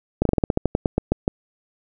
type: slowing click train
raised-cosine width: 2 ms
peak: -4 dBFS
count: 14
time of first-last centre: 0.22-1.279 s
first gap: 33 ms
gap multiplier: 1.14
effects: none